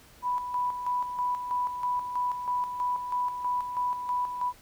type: tone with tremolo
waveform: sine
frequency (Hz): 987.8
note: B5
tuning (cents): 0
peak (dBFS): -25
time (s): 0.22-4.53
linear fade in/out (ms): 50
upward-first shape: square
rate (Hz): 3.1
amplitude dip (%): 55
effects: pink hiss -55 dBFS RMS until 4.61 s